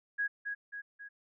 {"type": "tone with echo", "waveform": "sine", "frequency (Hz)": 1655, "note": "G#6", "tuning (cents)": -6, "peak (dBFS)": -29, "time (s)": [0.18, 0.28], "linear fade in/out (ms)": 20, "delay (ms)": 270, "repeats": 3, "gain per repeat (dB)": -5, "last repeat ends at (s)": 1.09, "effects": []}